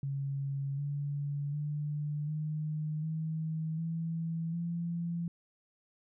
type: tone with pitch steps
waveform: sine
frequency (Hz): 138.59 / 143.39 / 148.37 / 153.51 / 158.83 / 164.34 / 170.03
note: C#3 / D3 / D3 / D#3 / D#3 / E3 / F3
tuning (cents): 0 / -41 / +18 / -23 / +36 / -5 / -46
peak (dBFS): -32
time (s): 0.03-5.28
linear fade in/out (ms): 2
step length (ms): 750
effects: none